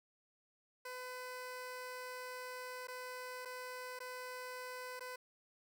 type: tone with dropouts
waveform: 15% pulse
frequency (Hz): 504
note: B4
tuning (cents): +35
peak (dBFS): -38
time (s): 0.85-5.16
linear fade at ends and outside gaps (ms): 5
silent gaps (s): 2.872-2.882 / 3.451-3.455 / 3.991-4.002 / 4.995-5.006
effects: none